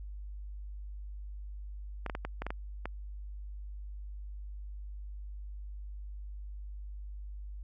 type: clicks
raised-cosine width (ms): 0.5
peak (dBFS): -21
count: 8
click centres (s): 2.063 / 2.098 / 2.151 / 2.25 / 2.42 / 2.466 / 2.505 / 2.856
effects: added 50 Hz sine -40 dBFS peak until 7.63 s